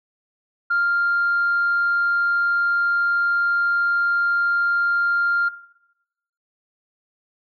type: tone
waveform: sine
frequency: 1396.9 Hz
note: F6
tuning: in tune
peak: -16 dBFS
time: 0.7-5.49 s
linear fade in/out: 10 ms
effects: noise-tail reverb RT60 0.9 s tail -17 dB re dry + tanh soft clip ceiling -13 dBFS